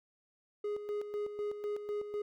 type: tone with tremolo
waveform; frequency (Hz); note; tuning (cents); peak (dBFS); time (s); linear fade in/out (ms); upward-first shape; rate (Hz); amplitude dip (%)
triangle; 415.3; G#4; 0; -31; 0.64-2.22; 5; square; 4; 60
effects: none